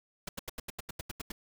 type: noise bursts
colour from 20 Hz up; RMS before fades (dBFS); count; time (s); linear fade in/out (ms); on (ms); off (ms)
pink; -38; 11; 0.27-1.32; 5; 20; 83
effects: none